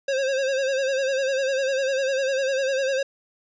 square tone with vibrato, 536 Hz, C5, 42 cents sharp, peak -22 dBFS, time 0.08-3.03 s, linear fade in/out 5 ms, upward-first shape sine, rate 10 Hz, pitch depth 61 cents each way, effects resampled to 16000 Hz + 10-bit

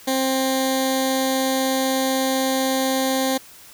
10% pulse tone with notch filter, 264 Hz, C4, 16 cents sharp, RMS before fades -21 dBFS, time 0.07-3.38 s, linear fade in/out 10 ms, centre 1300 Hz, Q 1, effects white hiss -45 dBFS RMS until 3.73 s

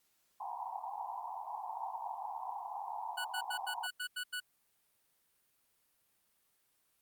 pink band-pass noise, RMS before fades -42 dBFS, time 0.4-3.87 s, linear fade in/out 5 ms, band 740 to 1000 Hz, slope 96 dB/octave
25% pulse tone bursts, 1477 Hz, F#6, 3 cents flat, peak -33 dBFS, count 8, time 3.17-4.402 s, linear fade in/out 10 ms, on 77 ms, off 88 ms
effects white hiss -75 dBFS RMS until 7.01 s + Opus 48 kbps

